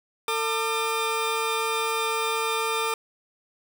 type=tone pair together; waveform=20% pulse; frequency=449.5 / 1200 Hz; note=A4 / D6; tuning=+37 / +37 cents; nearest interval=octave + perfect fourth; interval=1700 cents; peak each=-22 dBFS; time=0.28-2.94 s; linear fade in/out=2 ms; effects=none